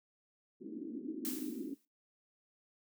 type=band-pass noise; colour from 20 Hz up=pink; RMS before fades=-42 dBFS; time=0.6-1.75 s; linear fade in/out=20 ms; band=250 to 330 Hz; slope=48 dB/octave
type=noise with exponential decay; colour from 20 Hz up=blue; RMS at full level=-38 dBFS; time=1.25-1.85 s; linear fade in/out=0 ms; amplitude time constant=130 ms
effects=noise-tail reverb RT60 0.2 s tail -21 dB re dry